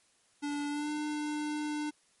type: tone with pitch glide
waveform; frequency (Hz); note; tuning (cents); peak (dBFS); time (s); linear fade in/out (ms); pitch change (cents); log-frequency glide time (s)
square; 290 to 299.7; D4 to D4; -22 to +35; -33; 0.42-1.91; 20; +57; 0.69-0.9
effects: white hiss -68 dBFS RMS until 2.2 s + MP3 48 kbps